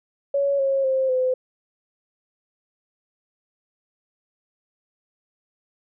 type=tone with pitch steps; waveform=sine; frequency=560 / 543.4 / 527.3 / 511.7 Hz; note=C#5 / C#5 / C5 / C5; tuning=+18 / -35 / +13 / -39 cents; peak=-18 dBFS; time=0.34-1.34 s; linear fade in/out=5 ms; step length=250 ms; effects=none